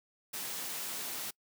white high-pass noise, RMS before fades -39 dBFS, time 0.33-1.31 s, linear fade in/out 10 ms, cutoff 130 Hz, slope 48 dB/octave, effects noise-tail reverb RT60 0.1 s tail -25 dB re dry

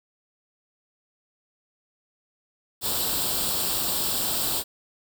white noise with comb filter, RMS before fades -26 dBFS, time 2.81-4.64 s, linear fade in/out 50 ms, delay 0.24 ms, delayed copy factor +0.7, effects none

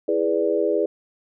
sine chord, E dominant seventh, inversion none, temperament equal, 329.6 / 415.3 / 493.9 / 587.3 Hz, E4 / G#4 / B4 / D5, 0 / 0 / 0 / 0 cents, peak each -25 / -22 / -24 / -25 dBFS, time 0.08-0.86 s, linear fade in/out 5 ms, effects none

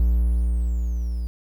triangle tone with level ramp, 58.6 Hz, A#1, 10 cents sharp, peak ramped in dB -13 to -22 dBFS, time 0-1.27 s, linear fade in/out 0 ms, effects 9-bit

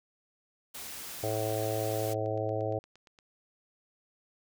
white noise, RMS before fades -42 dBFS, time 0.74-2.14 s, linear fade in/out 10 ms
harmonic tone, 108.5 Hz, A2, 24 cents flat, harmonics 1 / 3 / 4 / 5 / 6 / 7, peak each -35 / -39 / -36 / -35 / -36 / -39 dBFS, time 1.23-2.79 s, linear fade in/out 5 ms
click train, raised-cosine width 0.2 ms, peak -39 dBFS, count 14, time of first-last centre 1.68-3.188 s, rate 8.62 Hz
effects none

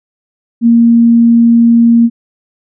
sine tone, 233.1 Hz, A#3, in tune, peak -3 dBFS, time 0.61-2.1 s, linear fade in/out 50 ms, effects none

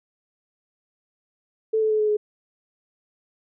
sine tone with pitch steps, 440 / 435.2 / 430.4 / 425.7 / 421.1 Hz, A4 / A4 / A4 / G#4 / G#4, 0 / -19 / -38 / +43 / +24 cents, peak -18 dBFS, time 1.73-2.17 s, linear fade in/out 10 ms, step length 88 ms, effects none

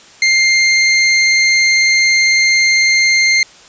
sawtooth tone, 2106 Hz, C7, 11 cents sharp, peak -5 dBFS, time 0.22-3.43 s, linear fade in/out 2 ms, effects white hiss -41 dBFS RMS until 3.68 s + resampled to 16000 Hz

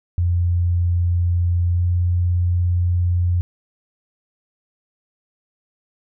sine tone with pitch glide, 87.31 to 88.27 Hz, F2 to F2, 0 to +19 cents, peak -15 dBFS, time 0.18-3.41 s, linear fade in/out 0 ms, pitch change +19 cents, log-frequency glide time 1.74-1.82 s, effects none

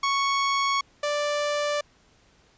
sawtooth tone pair in turn, 1108.7 / 587.3 Hz, C#6 / D5, 0 / 0 cents, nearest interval major seventh, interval 1100 cents, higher first, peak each -18 / -20 dBFS, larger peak first, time 0.03-0.81 / 1.03-1.81 s, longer neither, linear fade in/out 5 ms, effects pink hiss -60 dBFS RMS until 2.57 s + resampled to 16000 Hz

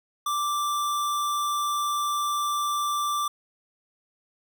square tone, 1174.7 Hz, D6, in tune, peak -25 dBFS, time 0.26-3.28 s, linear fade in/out 5 ms, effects none

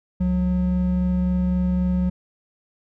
triangle tone pair together, 68.42 / 181.5 Hz, C#2 / F#3, -22 / -33 cents, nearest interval octave + perfect fourth, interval 1689 cents, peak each -23 / -17 dBFS, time 0.2-2.1 s, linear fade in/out 10 ms, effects none

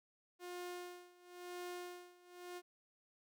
sawtooth tone with tremolo, 356 Hz, F4, 33 cents sharp, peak -40 dBFS, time 0.39-2.62 s, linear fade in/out 50 ms, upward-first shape sine, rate 0.97 Hz, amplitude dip 90%, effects none

